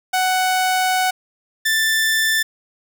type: tone pair in turn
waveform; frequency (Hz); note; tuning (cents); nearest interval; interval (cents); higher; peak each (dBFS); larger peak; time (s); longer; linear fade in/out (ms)
sawtooth; 744 / 1769.5; F#5 / A6; +9 / +9; octave + minor third; 1500; second; -12; neither; 0.13-1.11 / 1.65-2.43; first; 10
effects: 7-bit